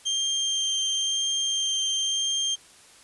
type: tone with vibrato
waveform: 30% pulse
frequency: 3171 Hz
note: G7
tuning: 19 cents sharp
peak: -21 dBFS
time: 0.05-2.56 s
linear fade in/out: 20 ms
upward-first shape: sine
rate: 0.97 Hz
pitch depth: 8 cents each way
effects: white hiss -52 dBFS RMS until 3.03 s + resampled to 24000 Hz